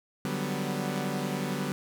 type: chord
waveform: sawtooth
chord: G major seventh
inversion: second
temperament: equal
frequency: 146.83 / 185 / 196 / 246.9 Hz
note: D3 / F#3 / G3 / B3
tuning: 0 / 0 / 0 / 0 cents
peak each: -31 dBFS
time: 0.25-1.72 s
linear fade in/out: 0 ms
effects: none